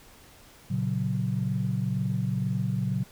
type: chord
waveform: sine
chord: F# major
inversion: first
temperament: equal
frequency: 116.54 / 138.59 / 185 Hz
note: A#2 / C#3 / F#3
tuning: 0 / 0 / 0 cents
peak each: -29 dBFS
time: 0.7-3.04 s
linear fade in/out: 10 ms
effects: tanh soft clip ceiling -15 dBFS + pink hiss -53 dBFS RMS until 3.11 s